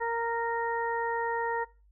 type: harmonic tone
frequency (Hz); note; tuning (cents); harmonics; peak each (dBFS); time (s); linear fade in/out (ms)
464.2; A#4; -7; 1 / 2 / 3 / 4; -32 / -31 / -41 / -36; 0-1.65; 20
effects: noise-tail reverb RT60 0.3 s tail -20 dB re dry + added 50 Hz sine -58 dBFS peak until 1.91 s